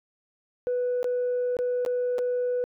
sine tone with dropouts, 493.9 Hz, B4, in tune, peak -22 dBFS, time 0.67-2.64 s, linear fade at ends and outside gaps 0 ms, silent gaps 1.03-1.043 / 1.568-1.589 / 1.85-1.862 / 2.183-2.189 s, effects tanh soft clip ceiling -21 dBFS

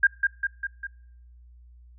sine tone with echo, 1604 Hz, G6, 39 cents sharp, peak -14 dBFS, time 0.03-0.07 s, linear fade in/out 5 ms, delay 200 ms, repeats 4, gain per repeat -4 dB, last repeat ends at 0.87 s, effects noise-tail reverb RT60 0.8 s tail -26 dB re dry + added 60 Hz sine -48 dBFS peak until 1.98 s

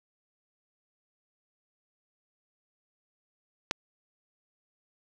click, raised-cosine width 0.2 ms, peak -9 dBFS, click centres 3.711 s, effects none

